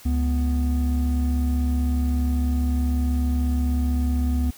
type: tone pair together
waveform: triangle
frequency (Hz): 70.3 / 247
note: C#2 / B3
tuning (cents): +25 / 0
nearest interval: octave + minor seventh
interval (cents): 2175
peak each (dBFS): -18 / -24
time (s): 0.05-4.51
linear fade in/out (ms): 10
effects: white hiss -47 dBFS RMS until 4.57 s